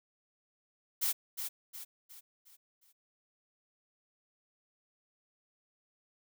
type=noise with echo; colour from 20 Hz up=blue; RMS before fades=-31 dBFS; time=1.01-1.13 s; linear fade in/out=20 ms; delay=360 ms; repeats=5; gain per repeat=-7 dB; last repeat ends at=2.93 s; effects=none